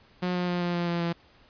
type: tone with pitch steps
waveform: sawtooth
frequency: 180.2 / 178.44 / 176.7 / 174.97 / 173.26 / 171.57 / 169.89 Hz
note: F#3 / F3 / F3 / F3 / F3 / F3 / F3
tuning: -45 / +38 / +21 / +4 / -13 / -30 / -47 cents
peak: -22 dBFS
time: 0.22-1.13 s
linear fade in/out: 10 ms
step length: 130 ms
effects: pink hiss -58 dBFS RMS until 1.49 s + resampled to 11025 Hz